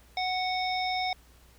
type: harmonic tone with a mistuned harmonic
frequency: 740 Hz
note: F#5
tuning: in tune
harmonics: 1 / 3 / 5 / 7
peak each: -29 / -34 / -36 / -37 dBFS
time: 0.17-1.13 s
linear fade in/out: 2 ms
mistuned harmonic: 7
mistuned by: +37 cents
effects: added 60 Hz sine -56 dBFS peak until 1.58 s + pink hiss -60 dBFS RMS until 1.58 s